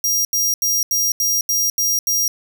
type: tone bursts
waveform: sawtooth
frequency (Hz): 5700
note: F8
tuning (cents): +34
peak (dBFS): -13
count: 8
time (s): 0.04-2.28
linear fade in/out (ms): 2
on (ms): 210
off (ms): 80
effects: none